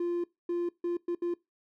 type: tone bursts at uneven times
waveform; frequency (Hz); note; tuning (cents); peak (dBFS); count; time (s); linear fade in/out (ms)
triangle; 347.2; F4; -10; -25; 5; 0-0.24 / 0.49-0.69 / 0.84-0.97 / 1.08-1.15 / 1.22-1.34; 5
effects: noise-tail reverb RT60 0.2 s tail -23 dB re dry + tanh soft clip ceiling -23 dBFS